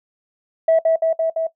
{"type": "tone with echo", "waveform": "sine", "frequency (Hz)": 651, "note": "E5", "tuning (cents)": -22, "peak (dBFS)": -9, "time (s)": [0.68, 0.79], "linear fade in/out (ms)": 5, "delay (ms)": 170, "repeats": 4, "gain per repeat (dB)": -2, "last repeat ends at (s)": 1.47, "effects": ["noise-tail reverb RT60 0.1 s tail -17 dB re dry", "tanh soft clip ceiling -8 dBFS"]}